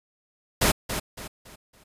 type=noise with echo; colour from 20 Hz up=pink; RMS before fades=-20 dBFS; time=0.61-0.72 s; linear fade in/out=10 ms; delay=280 ms; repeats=4; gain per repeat=-9 dB; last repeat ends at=1.84 s; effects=resampled to 32000 Hz